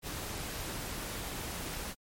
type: noise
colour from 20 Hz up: pink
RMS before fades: -39 dBFS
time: 0.02-1.95 s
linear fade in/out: 50 ms
effects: MP3 64 kbps